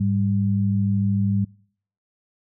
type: tone pair together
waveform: sine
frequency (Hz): 104.1 / 197.2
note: G#2 / G3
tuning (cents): +5 / +11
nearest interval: major seventh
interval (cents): 1106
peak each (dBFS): -21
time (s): 0-1.45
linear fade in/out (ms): 10
effects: noise-tail reverb RT60 0.6 s tail -26 dB re dry